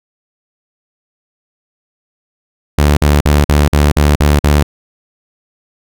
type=tone bursts; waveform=sawtooth; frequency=73.42 Hz; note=D2; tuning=in tune; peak=-3 dBFS; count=8; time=2.78-4.629 s; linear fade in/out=5 ms; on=190 ms; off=47 ms; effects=none